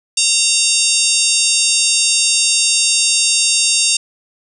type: harmonic tone with a mistuned harmonic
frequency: 920 Hz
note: A#5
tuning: 23 cents flat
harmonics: 3 / 4 / 5 / 6 / 7 / 8 / 9 / 10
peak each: -20 / -20 / -20 / -20 / -20 / -20 / -20 / -20 dBFS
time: 0.17-3.97 s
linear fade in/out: 5 ms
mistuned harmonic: 5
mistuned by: +27 cents
effects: none